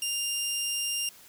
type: tone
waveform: 15% pulse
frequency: 2800 Hz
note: F7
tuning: 4 cents sharp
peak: -21 dBFS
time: 0.02-1.09 s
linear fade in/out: 2 ms
effects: white hiss -53 dBFS RMS until 1.28 s